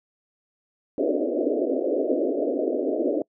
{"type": "band-pass noise", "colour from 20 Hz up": "pink", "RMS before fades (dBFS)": -24, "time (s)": [0.98, 3.22], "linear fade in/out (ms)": 2, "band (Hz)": [260, 640], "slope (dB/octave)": 96, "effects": ["noise-tail reverb RT60 0.1 s tail -26 dB re dry"]}